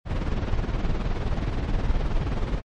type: noise with tremolo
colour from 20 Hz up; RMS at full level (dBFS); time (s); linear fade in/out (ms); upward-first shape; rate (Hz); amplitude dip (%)
brown; -22; 0.05-2.62; 50; sine; 19; 55
effects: low-pass 4000 Hz 12 dB/octave + MP3 48 kbps